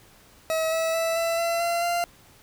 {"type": "tone with pitch steps", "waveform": "40% pulse", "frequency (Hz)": [642, 650.2, 658.5, 666.9, 675.5, 684.1, 692.9], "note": ["E5", "E5", "E5", "E5", "E5", "F5", "F5"], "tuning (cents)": [-46, -24, -2, 20, 42, -36, -14], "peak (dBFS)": -22, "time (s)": [0.5, 2.04], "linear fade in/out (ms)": 0, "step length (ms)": 220, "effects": ["pink hiss -54 dBFS RMS until 2.42 s"]}